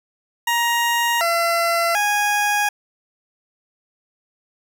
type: tone with pitch steps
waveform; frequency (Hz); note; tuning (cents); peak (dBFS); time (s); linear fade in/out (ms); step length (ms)
20% pulse; 942 / 678 / 826; A#5 / E5 / G#5; +18 / +49 / -10; -12; 0.47-2.69; 5; 740
effects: none